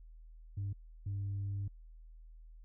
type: tone pair in turn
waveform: sine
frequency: 99.6 / 99.6 Hz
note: G2 / G2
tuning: +28 / +28 cents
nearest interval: unison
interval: 0 cents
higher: neither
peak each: -33 / -33 dBFS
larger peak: neither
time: 0.57-0.73 / 1.06-1.68 s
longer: second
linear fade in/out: 5 ms
effects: tanh soft clip ceiling -33 dBFS + added 40 Hz sine -51 dBFS peak until 2.64 s